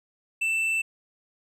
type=tone with tanh clipping; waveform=sine; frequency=2661 Hz; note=E7; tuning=16 cents sharp; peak=-24 dBFS; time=0.41-0.82 s; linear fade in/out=10 ms; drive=6 dB; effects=none